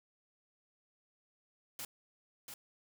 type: noise with echo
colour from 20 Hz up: white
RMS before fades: -43 dBFS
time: 1.79-1.85 s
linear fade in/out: 2 ms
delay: 690 ms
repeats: 1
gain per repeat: -5 dB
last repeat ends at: 2.54 s
effects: none